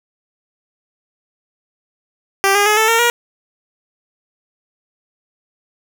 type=tone with pitch steps; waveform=10% pulse; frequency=392 / 407.5 / 423.5 / 440.3 / 457.6 / 475.7 Hz; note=G4 / G#4 / G#4 / A4 / A#4 / A#4; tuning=0 / -33 / +34 / +1 / -32 / +35 cents; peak=-3 dBFS; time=2.44-3.1 s; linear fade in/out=0 ms; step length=110 ms; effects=none